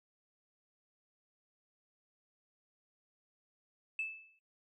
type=tone with exponential decay; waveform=sine; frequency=2625 Hz; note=E7; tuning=8 cents flat; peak=-31 dBFS; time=3.99-4.39 s; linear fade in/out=2 ms; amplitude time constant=86 ms; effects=noise-tail reverb RT60 0.1 s tail -18 dB re dry + tanh soft clip ceiling -28 dBFS